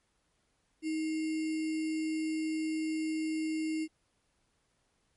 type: tone with sample-and-hold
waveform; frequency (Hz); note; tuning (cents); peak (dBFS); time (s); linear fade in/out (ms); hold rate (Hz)
sine; 315.1; D#4; +22; -30; 0.82-3.88; 50; 2450
effects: pink hiss -75 dBFS RMS until 5.16 s + MP3 48 kbps